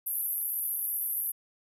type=band-pass noise; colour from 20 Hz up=white; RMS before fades=-32 dBFS; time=0.06-1.32 s; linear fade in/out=10 ms; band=11000 to 13000 Hz; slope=96 dB/octave; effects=none